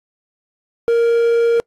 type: tone with quantisation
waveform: triangle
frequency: 466.2 Hz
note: A#4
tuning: in tune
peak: -9 dBFS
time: 0.88-1.6 s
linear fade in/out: 0 ms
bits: 6
effects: noise-tail reverb RT60 0.1 s tail -26 dB re dry + AAC 32 kbps